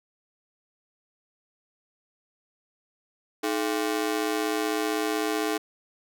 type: ring-modulated tone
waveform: sawtooth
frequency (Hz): 370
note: F#4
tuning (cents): 0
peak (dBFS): -18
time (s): 3.43-5.58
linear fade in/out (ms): 10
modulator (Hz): 57.9
effects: none